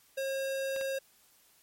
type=tone; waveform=square; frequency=539 Hz; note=C#5; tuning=49 cents flat; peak=-32 dBFS; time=0.17-0.99 s; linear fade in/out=10 ms
type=clicks; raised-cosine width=0.3 ms; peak=-28 dBFS; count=2; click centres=0.763 / 0.812 s
effects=white hiss -64 dBFS RMS until 1.62 s + MP3 64 kbps